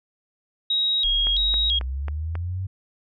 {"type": "tone with vibrato", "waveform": "sine", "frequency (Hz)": 3530, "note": "A7", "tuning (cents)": 5, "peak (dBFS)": -19, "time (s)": [0.7, 1.79], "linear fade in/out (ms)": 5, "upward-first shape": "square", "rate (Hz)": 1.5, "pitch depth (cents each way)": 130}
{"type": "linear sweep", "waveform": "sine", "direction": "up", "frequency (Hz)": [30.87, 96.5], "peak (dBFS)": -25, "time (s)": [1.04, 2.67], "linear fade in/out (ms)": 10}
{"type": "click train", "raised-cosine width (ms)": 0.5, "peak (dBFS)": -19, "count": 5, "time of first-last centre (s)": [1.27, 2.354], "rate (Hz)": 3.69}
{"effects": []}